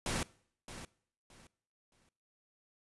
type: noise with echo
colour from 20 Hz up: pink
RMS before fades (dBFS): -35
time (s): 0.06-0.23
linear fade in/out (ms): 2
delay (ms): 620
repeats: 3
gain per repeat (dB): -12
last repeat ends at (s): 2.09
effects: noise-tail reverb RT60 0.6 s tail -22 dB re dry + resampled to 24000 Hz